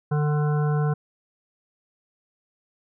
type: harmonic tone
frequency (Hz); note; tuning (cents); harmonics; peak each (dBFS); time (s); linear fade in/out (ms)
149.1; D3; +27; 1 / 3 / 5 / 7 / 9 / 10; -20 / -30 / -34 / -37 / -39 / -40; 0.11-0.94; 10
effects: none